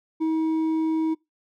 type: tone with hard clipping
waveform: sine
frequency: 319.2 Hz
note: D#4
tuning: 44 cents sharp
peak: -22 dBFS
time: 0.2-1.15 s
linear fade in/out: 20 ms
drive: 4 dB
effects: noise-tail reverb RT60 0.2 s tail -24 dB re dry